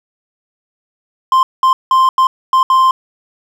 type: tone bursts at uneven times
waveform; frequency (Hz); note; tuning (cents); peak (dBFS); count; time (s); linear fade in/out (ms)
triangle; 1046.5; C6; 0; -5; 6; 1.32-1.43 / 1.63-1.73 / 1.91-2.09 / 2.18-2.27 / 2.53-2.63 / 2.7-2.91; 2
effects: none